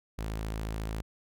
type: tone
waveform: sawtooth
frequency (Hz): 54.1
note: A1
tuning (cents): -29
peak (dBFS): -29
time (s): 0.18-1.02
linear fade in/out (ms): 10
effects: none